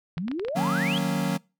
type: exponential sweep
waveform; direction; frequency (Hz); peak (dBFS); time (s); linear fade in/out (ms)
sine; up; 155.56 to 3384; -27; 0.17-0.98; 0
type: clicks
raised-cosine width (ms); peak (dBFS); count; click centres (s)
0.3; -21; 10; 0.18 / 0.282 / 0.315 / 0.396 / 0.449 / 0.484 / 0.588 / 0.631 / 0.673 / 0.979
type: chord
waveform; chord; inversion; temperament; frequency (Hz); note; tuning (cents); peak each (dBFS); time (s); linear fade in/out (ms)
square; D# minor seventh; none; equal; 155.56 / 185 / 233.1 / 277.2; D#3 / F#3 / A#3 / C#4; 0 / 0 / 0 / 0; -31 / -27 / -32 / -33; 0.55-1.38; 20
effects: noise-tail reverb RT60 0.3 s tail -25 dB re dry